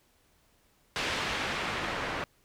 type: noise with low-pass filter sweep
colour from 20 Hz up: white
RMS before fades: -33 dBFS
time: 0.96-2.24 s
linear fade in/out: 0 ms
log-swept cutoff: 3200 to 1700 Hz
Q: 0.86
effects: pink hiss -67 dBFS RMS until 2.44 s